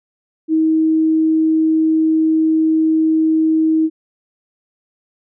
sine tone, 317.7 Hz, D#4, 36 cents sharp, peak -11 dBFS, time 0.48-3.9 s, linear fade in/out 50 ms, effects none

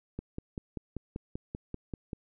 click train, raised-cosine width 3 ms, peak -23 dBFS, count 11, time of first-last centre 0.19-2.132 s, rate 5.15 Hz, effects none

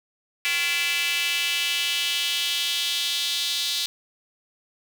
square tone with high-pass filter sweep, 155.56 Hz, D#3, in tune, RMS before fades -25 dBFS, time 0.45-3.86 s, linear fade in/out 0 ms, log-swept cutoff 2400 to 3800 Hz, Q 3.5, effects none

